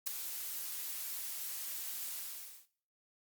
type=noise with ADSR envelope; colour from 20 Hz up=blue; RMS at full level=-31 dBFS; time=0.06-2.67 s; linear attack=14 ms; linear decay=3 ms; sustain=-10 dB; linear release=510 ms; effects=noise-tail reverb RT60 0.5 s tail -18 dB re dry + Opus 48 kbps